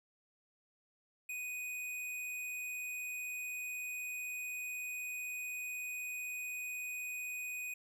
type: tone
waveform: square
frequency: 2489 Hz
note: D#7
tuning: in tune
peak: -40 dBFS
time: 1.29-7.74 s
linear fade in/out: 5 ms
effects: none